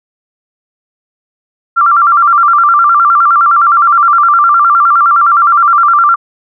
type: tone with vibrato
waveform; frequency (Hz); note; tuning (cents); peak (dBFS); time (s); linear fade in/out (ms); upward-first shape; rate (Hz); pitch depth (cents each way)
sine; 1269; D#6; +34; -4; 1.76-6.16; 20; square; 9.7; 130
effects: none